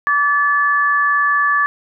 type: tone pair together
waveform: sine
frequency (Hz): 1155.3 / 1731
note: D6 / A6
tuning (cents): -29 / -29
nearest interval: perfect fifth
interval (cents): 700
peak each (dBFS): -15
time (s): 0.07-1.66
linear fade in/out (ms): 0
effects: none